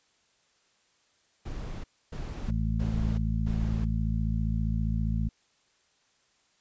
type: noise bursts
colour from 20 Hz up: brown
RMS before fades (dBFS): -36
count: 4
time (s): 1.45-3.85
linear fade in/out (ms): 10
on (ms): 390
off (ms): 280
type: harmonic tone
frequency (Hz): 55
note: A1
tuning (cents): 0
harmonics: 1 / 2 / 3 / 4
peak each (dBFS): -28 / -31 / -33 / -34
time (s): 2.47-5.29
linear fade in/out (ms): 10
effects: white hiss -68 dBFS RMS until 6.6 s + resampled to 16000 Hz